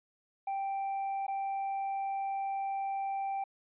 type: tone with dropouts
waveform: triangle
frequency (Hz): 784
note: G5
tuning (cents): 0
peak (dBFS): -30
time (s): 0.47-3.44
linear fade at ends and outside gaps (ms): 5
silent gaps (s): 1.267-1.28
effects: resampled to 8000 Hz